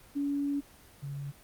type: tone pair in turn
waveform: sine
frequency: 283.8 / 140.88 Hz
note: C#4 / C#3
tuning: +41 / +28 cents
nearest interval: octave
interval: 1213 cents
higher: first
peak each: -28 / -35 dBFS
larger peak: first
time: 0.15-0.61 / 1.02-1.32 s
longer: first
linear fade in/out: 20 ms
effects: pink hiss -56 dBFS RMS until 1.43 s + Opus 24 kbps